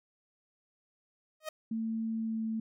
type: tone with exponential growth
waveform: sawtooth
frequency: 624 Hz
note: D#5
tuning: 5 cents sharp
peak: -29 dBFS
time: 1.4-1.49 s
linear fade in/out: 5 ms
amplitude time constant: 18 ms
type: tone with pitch glide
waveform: sine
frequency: 224 to 222.2 Hz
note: A3 to A3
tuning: +31 to +17 cents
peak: -31 dBFS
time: 1.71-2.6 s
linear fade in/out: 5 ms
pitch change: -14 cents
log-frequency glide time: 2.17-2.44 s
effects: none